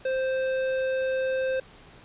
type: tone with tanh clipping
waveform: triangle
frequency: 523.3 Hz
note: C5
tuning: in tune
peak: -26 dBFS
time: 0.05-1.6 s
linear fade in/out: 5 ms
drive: 17 dB
effects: pink hiss -51 dBFS RMS until 2.04 s + resampled to 8000 Hz